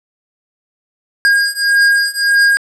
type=beating tone pair; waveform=square; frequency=1623 / 1624.7 Hz; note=G#6 / G#6; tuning=-40 / -38 cents; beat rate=1.7 Hz; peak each=-14 / -13 dBFS; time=1.25-2.57 s; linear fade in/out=0 ms; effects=low-pass 9000 Hz 12 dB/octave + 8-bit